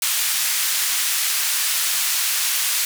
white band-pass noise, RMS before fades -21 dBFS, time 0.02-2.85 s, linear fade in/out 2 ms, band 1500 to 14000 Hz, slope 12 dB/octave, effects none

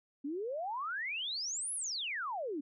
sine exponential two-way sweep, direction up then down, 268.5 to 11175 to 268.5 Hz, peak -35 dBFS, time 0.24-2.61 s, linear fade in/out 10 ms, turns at 1.74 s, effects none

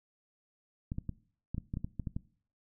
clicks, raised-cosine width 5 ms, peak -23 dBFS, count 11, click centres 0.919 / 0.984 / 1.093 / 1.546 / 1.581 / 1.739 / 1.771 / 1.845 / 1.997 / 2.072 / 2.165 s, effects noise-tail reverb RT60 0.5 s tail -20 dB re dry

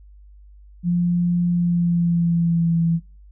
sine tone with pitch glide, 174.61 to 166.53 Hz, F3 to E3, 0 to +18 cents, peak -16 dBFS, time 0.83-3 s, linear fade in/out 50 ms, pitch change -82 cents, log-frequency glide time 1.49-2.8 s, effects noise-tail reverb RT60 0.3 s tail -20 dB re dry + added 50 Hz sine -43 dBFS peak until 3.31 s

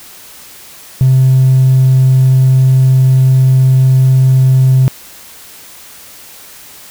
sine tone with hard clipping, 130.81 Hz, C3, in tune, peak -5 dBFS, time 1.01-4.88 s, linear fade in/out 0 ms, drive 1 dB, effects white hiss -35 dBFS RMS until 6.9 s

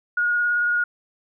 sine tone with vibrato, 1440 Hz, F#6, 47 cents flat, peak -18 dBFS, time 0.17-0.84 s, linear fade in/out 5 ms, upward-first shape sine, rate 18 Hz, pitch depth 13 cents each way, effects none

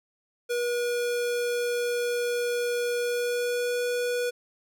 square tone with pitch glide, 482 to 487.6 Hz, B4 to B4, -42 to -22 cents, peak -26 dBFS, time 0.49-4.31 s, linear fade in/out 20 ms, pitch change +20 cents, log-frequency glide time 2.97-3.84 s, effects none

